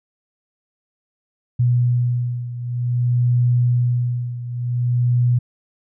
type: beating tone pair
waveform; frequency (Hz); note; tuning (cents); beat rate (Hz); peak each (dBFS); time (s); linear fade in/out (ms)
sine; 122 / 122.53; B2 / B2; -21 / -13; 0.53; -17 / -21; 1.59-5.39; 10
effects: none